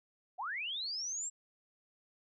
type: linear sweep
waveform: sine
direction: up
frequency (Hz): 659.3 to 7660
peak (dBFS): -36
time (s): 0.38-1.3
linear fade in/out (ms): 20
effects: none